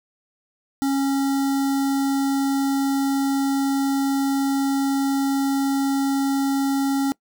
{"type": "tone with notch filter", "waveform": "square", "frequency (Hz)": 274.4, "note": "C#4", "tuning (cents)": -17, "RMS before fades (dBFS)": -21, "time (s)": [0.82, 7.12], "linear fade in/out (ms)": 0, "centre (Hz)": 2500, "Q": 1, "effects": ["noise-tail reverb RT60 0.1 s tail -23 dB re dry"]}